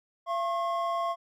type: tone pair together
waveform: triangle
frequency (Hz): 681.6 / 1082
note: F5 / C#6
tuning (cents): -42 / -42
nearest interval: minor sixth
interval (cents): 800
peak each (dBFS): -28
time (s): 0.26-1.16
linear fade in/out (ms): 50
effects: none